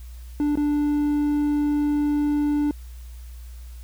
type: tone with dropouts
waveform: triangle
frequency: 293.7 Hz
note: D4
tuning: in tune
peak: -17 dBFS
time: 0.4-2.71 s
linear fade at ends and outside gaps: 1 ms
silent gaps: 0.555-0.573 s
effects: added 60 Hz sine -36 dBFS peak until 3.83 s + white hiss -54 dBFS RMS until 3.83 s